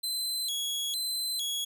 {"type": "tone with vibrato", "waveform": "sawtooth", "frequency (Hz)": 3682, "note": "A#7", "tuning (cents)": -22, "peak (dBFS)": -27, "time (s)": [0.03, 1.65], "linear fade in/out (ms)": 10, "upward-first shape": "square", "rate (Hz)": 1.1, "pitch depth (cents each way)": 170, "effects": []}